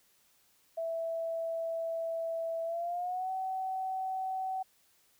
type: tone with pitch glide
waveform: sine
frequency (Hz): 659.3 to 757.3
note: E5 to F#5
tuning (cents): 0 to +40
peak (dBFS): -32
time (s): 0.77-4.63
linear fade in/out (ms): 10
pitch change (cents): +240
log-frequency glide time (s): 2.64-3.31
effects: white hiss -68 dBFS RMS until 5.19 s